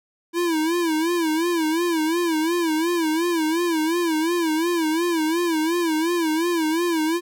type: tone with vibrato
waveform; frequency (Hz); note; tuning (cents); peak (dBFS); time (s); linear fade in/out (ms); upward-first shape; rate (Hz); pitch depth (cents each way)
square; 329.6; E4; 0; -20; 0.33-7.21; 50; sine; 2.8; 110
effects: none

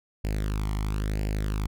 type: tone with flanger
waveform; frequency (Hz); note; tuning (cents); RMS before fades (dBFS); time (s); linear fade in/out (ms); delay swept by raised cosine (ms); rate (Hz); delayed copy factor
sawtooth; 51.91; G#1; 0; -28; 0.24-1.67; 5; 0.41 to 0.96; 0.99; +0.7
effects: none

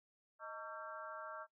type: harmonic tone with a mistuned harmonic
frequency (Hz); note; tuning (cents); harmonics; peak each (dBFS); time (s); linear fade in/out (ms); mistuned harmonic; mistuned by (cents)
226.1; A3; +47; 3 / 4 / 5 / 6 / 7; -51 / -53 / -51 / -49 / -55; 0.39-1.47; 50; 3; -140
effects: noise-tail reverb RT60 0.1 s tail -17 dB re dry

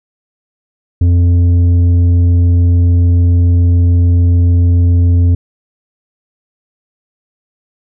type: tone with tanh clipping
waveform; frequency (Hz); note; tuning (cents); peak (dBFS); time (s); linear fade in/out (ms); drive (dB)
sine; 87.31; F2; 0; -7; 1.01-5.35; 5; 7
effects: none

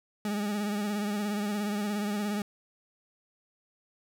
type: tone with vibrato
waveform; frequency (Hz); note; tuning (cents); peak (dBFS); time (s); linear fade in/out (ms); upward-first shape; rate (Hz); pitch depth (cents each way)
40% pulse; 206.7; G#3; -8; -28; 0.25-2.42; 2; triangle; 17; 55
effects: none

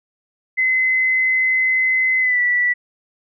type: tone with pitch glide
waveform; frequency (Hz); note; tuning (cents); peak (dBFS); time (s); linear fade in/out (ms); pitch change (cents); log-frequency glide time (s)
sine; 2043 to 1959.8; C7 to B6; -42 to -14; -14; 0.57-2.74; 20; -72; 2.2-2.4
effects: none

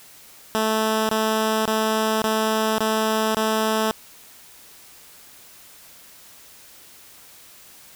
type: tone bursts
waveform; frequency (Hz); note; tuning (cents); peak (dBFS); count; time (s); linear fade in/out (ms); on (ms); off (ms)
10% pulse; 218.9; A3; -9; -11; 6; 0.55-3.91; 0; 540; 24
effects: white hiss -47 dBFS RMS until 7.95 s

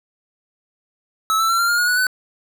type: tone with pitch steps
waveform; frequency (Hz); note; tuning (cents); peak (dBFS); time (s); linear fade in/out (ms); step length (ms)
square; 1300 / 1327.3 / 1355.2 / 1383.7 / 1412.8 / 1442.4 / 1472.7 / 1503.7; E6 / E6 / E6 / F6 / F6 / F#6 / F#6 / F#6; -24 / +12 / +48 / -16 / +20 / -45 / -9 / +28; -16; 1.3-2.068; 0; 96
effects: none

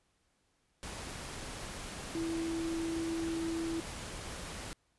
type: tone in noise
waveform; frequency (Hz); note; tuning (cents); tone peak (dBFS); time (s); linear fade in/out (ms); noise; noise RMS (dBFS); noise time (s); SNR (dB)
sine; 329.6; E4; 0; -33; 2.15-3.8; 0; pink; -43; 0.83-4.73; +7
effects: pink hiss -75 dBFS RMS until 4.98 s + resampled to 24000 Hz

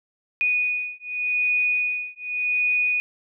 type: beating tone pair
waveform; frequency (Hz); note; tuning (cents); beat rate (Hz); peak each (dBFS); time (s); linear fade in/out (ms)
sine; 2473 / 2473.86; D#7 / D#7; -11 / -11; 0.86; -24; 0.41-3; 0
effects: none

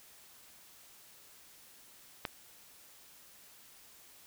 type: click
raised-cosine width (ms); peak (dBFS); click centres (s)
0.3; -18; 2.252
effects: white hiss -58 dBFS RMS until 4.26 s

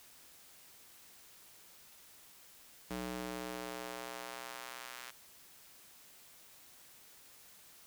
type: tone with high-pass filter sweep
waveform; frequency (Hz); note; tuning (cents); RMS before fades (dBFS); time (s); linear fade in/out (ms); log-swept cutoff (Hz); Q
square; 61.5; B1; -7; -44; 2.9-5.11; 10; 190 to 1500; 0.84
effects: white hiss -59 dBFS RMS until 7.86 s

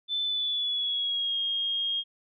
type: tone with pitch glide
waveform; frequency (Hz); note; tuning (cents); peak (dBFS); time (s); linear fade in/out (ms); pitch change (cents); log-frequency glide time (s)
sine; 3520 to 3247; A7 to G#7; 0 to -40; -26; 0.08-2.04; 50; -140; 0.23-1.38
effects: none

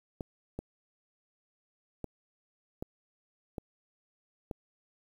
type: clicks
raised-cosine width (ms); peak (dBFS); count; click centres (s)
2; -23; 6; 0.208 / 0.59 / 2.043 / 2.825 / 3.582 / 4.512
effects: 9-bit

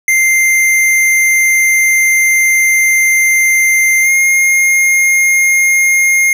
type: tone with pitch glide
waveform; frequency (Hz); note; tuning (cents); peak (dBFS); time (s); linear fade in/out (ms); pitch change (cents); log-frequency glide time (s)
square; 2093 to 2131; C7 to C7; 0 to +31; -8; 0.08-6.33; 2; +31; 4.02-4.1
effects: none

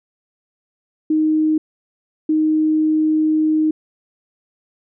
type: tone pair in turn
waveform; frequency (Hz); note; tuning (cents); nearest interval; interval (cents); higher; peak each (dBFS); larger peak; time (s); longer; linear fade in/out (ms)
sine; 311.1 / 311.1; D#4 / D#4; 0 / 0; unison; 0; neither; -13; neither; 1.1-1.58 / 2.29-3.71; second; 5
effects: none

